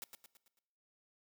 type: noise with echo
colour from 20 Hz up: white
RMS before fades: -45 dBFS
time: 0.02-0.04 s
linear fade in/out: 0 ms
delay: 110 ms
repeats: 5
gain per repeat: -6 dB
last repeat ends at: 0.59 s
effects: noise-tail reverb RT60 1.0 s tail -21 dB re dry